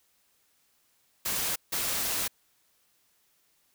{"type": "noise bursts at uneven times", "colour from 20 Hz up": "white", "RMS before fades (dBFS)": -30, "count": 2, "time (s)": [[1.25, 1.56], [1.72, 2.28]], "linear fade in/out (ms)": 10, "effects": ["white hiss -69 dBFS RMS until 3.74 s"]}